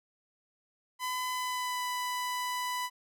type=tone with pitch glide; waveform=sawtooth; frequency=1008 to 994.1 Hz; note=B5 to B5; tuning=+35 to +11 cents; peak=-28 dBFS; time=0.99-2.9 s; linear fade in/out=50 ms; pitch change=-24 cents; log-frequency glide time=1.32-1.83 s; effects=none